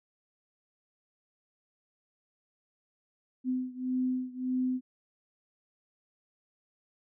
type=beating tone pair; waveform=sine; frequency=254.4 / 256.1 Hz; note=C4 / C4; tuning=-48 / -37 cents; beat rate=1.7 Hz; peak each=-31 / -33 dBFS; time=3.44-4.81 s; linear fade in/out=50 ms; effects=none